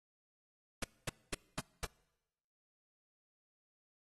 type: noise bursts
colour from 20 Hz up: pink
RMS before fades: -36 dBFS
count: 5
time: 0.82-1.85 s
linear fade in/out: 5 ms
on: 22 ms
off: 230 ms
effects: noise-tail reverb RT60 1.0 s tail -24 dB re dry + AAC 32 kbps